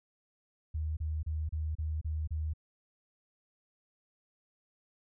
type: tone bursts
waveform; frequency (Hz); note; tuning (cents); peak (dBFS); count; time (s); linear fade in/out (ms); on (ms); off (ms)
sine; 77.8; D#2; 0; -31; 7; 0.74-2.536; 10; 230; 31
effects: none